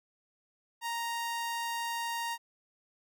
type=tone; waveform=sawtooth; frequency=932.3 Hz; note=A#5; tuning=in tune; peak=-29 dBFS; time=0.81-2.38 s; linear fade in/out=50 ms; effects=none